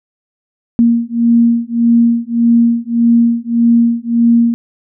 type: beating tone pair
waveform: sine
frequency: 233.1 / 234.8 Hz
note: A#3 / A#3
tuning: 0 / +13 cents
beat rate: 1.7 Hz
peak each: -11 dBFS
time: 0.79-4.54 s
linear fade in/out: 0 ms
effects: none